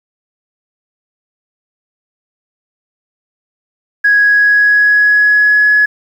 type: tone with pitch glide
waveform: sine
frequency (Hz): 1661.2 to 1691.2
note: G#6 to G#6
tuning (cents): 0 to +31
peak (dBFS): -5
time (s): 4.04-5.86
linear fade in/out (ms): 10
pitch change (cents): +31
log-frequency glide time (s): 4.2-5.74
effects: tanh soft clip ceiling -1 dBFS + 7-bit